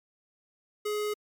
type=tone; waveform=square; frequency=419.9 Hz; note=G#4; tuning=19 cents sharp; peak=-29 dBFS; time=0.85-1.14 s; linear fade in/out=10 ms; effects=MP3 96 kbps